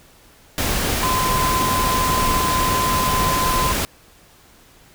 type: tone in noise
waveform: sine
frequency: 1026 Hz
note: C6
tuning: 34 cents flat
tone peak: -19 dBFS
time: 1.03-3.72 s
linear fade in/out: 0 ms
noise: pink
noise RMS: -21 dBFS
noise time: 0.58-3.85 s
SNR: -1 dB
effects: pink hiss -50 dBFS RMS until 4.94 s